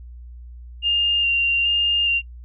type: tone with vibrato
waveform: sine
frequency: 2794 Hz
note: F7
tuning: in tune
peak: -16 dBFS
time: 0.82-2.22 s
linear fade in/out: 50 ms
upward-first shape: square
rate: 1.2 Hz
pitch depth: 14 cents each way
effects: noise-tail reverb RT60 0.1 s tail -25 dB re dry + added 60 Hz sine -36 dBFS peak until 2.44 s